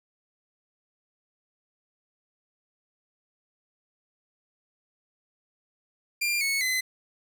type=tone with pitch steps; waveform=sawtooth; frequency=2390 / 2204 / 2033 Hz; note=D7 / C#7 / B6; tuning=+30 / -11 / +50 cents; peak=-21 dBFS; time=6.21-6.81 s; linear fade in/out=10 ms; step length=200 ms; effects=none